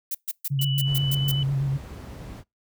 violet noise bursts, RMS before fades -28 dBFS, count 8, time 0.11-1.316 s, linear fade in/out 5 ms, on 37 ms, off 130 ms
sine tone with vibrato, 137.4 Hz, C#3, 15 cents flat, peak -21 dBFS, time 0.5-1.78 s, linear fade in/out 20 ms, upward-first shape sine, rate 8.1 Hz, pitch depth 42 cents each way
sine tone with pitch glide, 2960 to 2996 Hz, F#7 to F#7, 0 to +21 cents, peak -28 dBFS, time 0.59-1.43 s, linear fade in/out 2 ms, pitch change +21 cents, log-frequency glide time 0.73-1.19 s
brown noise, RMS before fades -35 dBFS, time 0.84-2.44 s, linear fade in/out 50 ms
effects noise-tail reverb RT60 0.2 s tail -26 dB re dry + high-pass 60 Hz 12 dB/octave

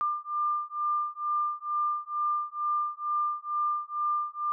sine beating tone pair, 1195 / 1197.2 Hz, D6 / D6, +30 / +33 cents, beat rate 2.2 Hz, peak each -30 / -30 dBFS, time 0.01-4.52 s, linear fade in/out 0 ms, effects none

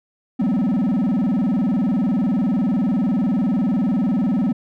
triangle tone with vibrato, 220.3 Hz, A3, 2 cents sharp, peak -14 dBFS, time 0.39-4.53 s, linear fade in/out 10 ms, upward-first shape square, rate 20 Hz, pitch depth 270 cents each way, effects none

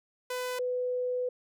sawtooth / sine tone pair in turn, 501 / 498.7 Hz, B4 / B4, +25 / +17 cents, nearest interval unison, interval 8 cents, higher first, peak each -28 dBFS, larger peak neither, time 0.3-0.59 / 0.59-1.29 s, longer second, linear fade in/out 5 ms, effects none

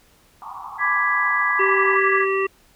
white band-pass noise, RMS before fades -35 dBFS, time 0.42-1.96 s, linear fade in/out 0 ms, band 780 to 1200 Hz, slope 96 dB/octave
sine chord, G# diminished, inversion second, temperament equal, 1174.7 / 1661.2 / 1975.5 Hz, D6 / G#6 / B6, 0 / 0 / 0 cents, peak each -22 dBFS, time 0.78-2.26 s, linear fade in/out 50 ms
sine tone, 999 Hz, B5, 20 cents sharp, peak -27 dBFS, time 0.81-1.97 s, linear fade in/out 5 ms
harmonic tone, 387.7 Hz, G4, 19 cents flat, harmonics 1 / 3 / 5 / 7, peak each -20 / -25 / -27 / -28 dBFS, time 1.59-2.47 s, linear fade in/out 10 ms
effects pink hiss -56 dBFS RMS until 2.75 s

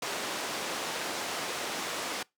pink band-pass noise, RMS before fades -35 dBFS, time 0.02-2.23 s, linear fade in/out 5 ms, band 360 to 8100 Hz, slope 12 dB/octave, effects noise-tail reverb RT60 0.2 s tail -24 dB re dry

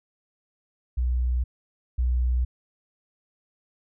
sine tone pair in turn, 61.74 / 61.74 Hz, B1 / B1, 0 / 0 cents, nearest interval unison, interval 0 cents, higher neither, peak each -21 / -20 dBFS, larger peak second, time 0.97-1.44 / 1.98-2.45 s, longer neither, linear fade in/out 10 ms, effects none

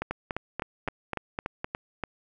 two click trains, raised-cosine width 0.5 ms, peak -15 / -15 dBFS, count 7 / 8, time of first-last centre 0.11-1.645 / 0.02-2.037 s, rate 3.91 / 3.47 Hz, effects none

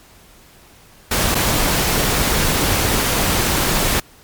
pink noise with dropouts, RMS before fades -17 dBFS, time 1.11-4 s, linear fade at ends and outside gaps 5 ms, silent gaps 1.347-1.351 s, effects pink hiss -47 dBFS RMS until 4.23 s + MP3 96 kbps

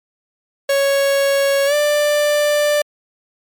45% pulse tone with pitch glide, 554.4 to 590.8 Hz, C#5 to D5, 0 to +10 cents, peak -13 dBFS, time 0.69-2.82 s, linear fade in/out 5 ms, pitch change +110 cents, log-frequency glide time 1.66-1.74 s, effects MP3 96 kbps

